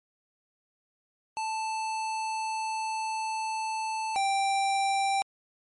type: tone pair in turn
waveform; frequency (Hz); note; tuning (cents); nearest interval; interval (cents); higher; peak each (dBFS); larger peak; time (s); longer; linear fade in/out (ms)
square; 880 / 785.5; A5 / G5; 0 / +3; major second; 197; first; -30 / -25; second; 1.37-4.16 / 4.16-5.22; first; 0
effects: MP3 48 kbps